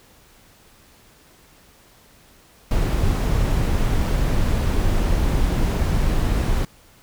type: noise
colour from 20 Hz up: brown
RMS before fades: -19 dBFS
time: 2.71-6.65 s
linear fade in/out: 2 ms
effects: pink hiss -52 dBFS RMS until 7.02 s